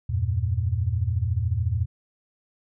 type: chord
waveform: sine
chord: E diminished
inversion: none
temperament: equal with one note detuned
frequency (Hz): 82.41 / 96.32 / 116.54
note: E2 / G2 / Bb2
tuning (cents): 0 / -30 / 0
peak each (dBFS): -26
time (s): 0.09-1.86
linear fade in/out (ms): 10
effects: none